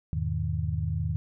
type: chord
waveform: sine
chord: E major seventh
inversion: none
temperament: equal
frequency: 82.41 / 103.83 / 123.47 / 155.56 Hz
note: E2 / G#2 / B2 / D#3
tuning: 0 / 0 / 0 / 0 cents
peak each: -30 / -32 / -36 / -31 dBFS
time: 0.13-1.16 s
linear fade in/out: 0 ms
effects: none